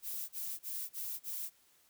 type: noise bursts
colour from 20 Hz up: violet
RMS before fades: -40 dBFS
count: 5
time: 0.02-1.502 s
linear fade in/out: 50 ms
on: 270 ms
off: 33 ms
effects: white hiss -68 dBFS RMS until 1.89 s